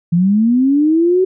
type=linear sweep; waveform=sine; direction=up; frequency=164.81 to 379.8 Hz; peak=-9 dBFS; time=0.12-1.25 s; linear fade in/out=10 ms; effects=none